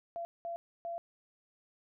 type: tone bursts at uneven times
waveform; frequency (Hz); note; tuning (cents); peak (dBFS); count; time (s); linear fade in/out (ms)
sine; 681; F5; -44; -36; 3; 0.16-0.25 / 0.45-0.56 / 0.85-0.98; 0
effects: none